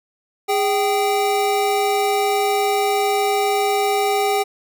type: tone pair together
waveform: square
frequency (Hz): 410.5 / 777.8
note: G#4 / G5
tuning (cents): -20 / -14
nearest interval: major seventh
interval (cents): 1106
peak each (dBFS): -20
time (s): 0.48-4.44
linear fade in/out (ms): 20
effects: none